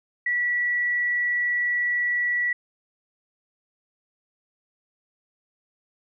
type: tone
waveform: sine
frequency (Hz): 1946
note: B6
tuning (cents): -26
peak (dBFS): -21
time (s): 0.26-2.53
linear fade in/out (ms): 5
effects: none